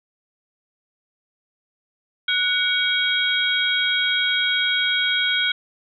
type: tone cluster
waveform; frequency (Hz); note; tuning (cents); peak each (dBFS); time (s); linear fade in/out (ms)
sine; 1475 / 2252 / 3270 / 3801; F#6 / C#7 / G#7 / A#7; -6 / +27 / -28 / +33; -23 / -25 / -21 / -29; 2.28-5.52; 5
effects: none